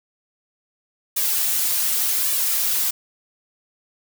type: noise with flanger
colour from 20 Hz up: blue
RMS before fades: -21 dBFS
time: 1.16-2.91 s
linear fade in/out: 10 ms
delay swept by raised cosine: 1.7 to 5.8 ms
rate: 0.87 Hz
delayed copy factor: +0.85
effects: none